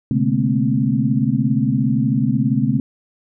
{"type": "tone cluster", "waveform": "sine", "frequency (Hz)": [127.2, 144.2, 211.9, 229.7, 262.5], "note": ["C3", "D3", "G#3", "A#3", "C4"], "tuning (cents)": [-48, -31, 35, -25, 6], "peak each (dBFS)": -21, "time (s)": [0.11, 2.8], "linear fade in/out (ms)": 2, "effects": []}